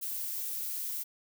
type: noise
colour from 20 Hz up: violet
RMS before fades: -36 dBFS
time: 0.01-1.04 s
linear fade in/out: 20 ms
effects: none